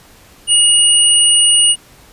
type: tone pair together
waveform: sine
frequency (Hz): 2876 / 9157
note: F#7 / D9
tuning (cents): -50 / -45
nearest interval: octave + minor sixth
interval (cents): 2005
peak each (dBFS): -10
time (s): 0.47-1.76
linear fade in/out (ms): 50
effects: pink hiss -44 dBFS RMS until 2.12 s + resampled to 32000 Hz